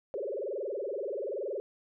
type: tone with frequency modulation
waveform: sine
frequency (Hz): 478.9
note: A#4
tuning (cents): +47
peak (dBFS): -32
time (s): 0.14-1.6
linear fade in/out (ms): 0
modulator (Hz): 21.1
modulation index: 4.7
effects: none